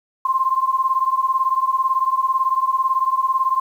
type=beating tone pair; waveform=sine; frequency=1048 / 1066 Hz; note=C6 / C6; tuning=+2 / +32 cents; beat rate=18 Hz; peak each=-18 / -20 dBFS; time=0.25-3.6 s; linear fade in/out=5 ms; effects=8-bit